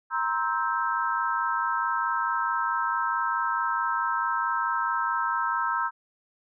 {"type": "chord", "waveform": "sine", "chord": "C dominant seventh", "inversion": "third", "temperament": "just", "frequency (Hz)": [941.9, 1046.5, 1308.1, 1569.8], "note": ["Bb5", "C6", "E6", "G6"], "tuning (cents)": [18, 0, -14, 2], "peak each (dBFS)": [-29, -31, -28, -31], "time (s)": [0.1, 5.91], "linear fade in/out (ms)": 50, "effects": []}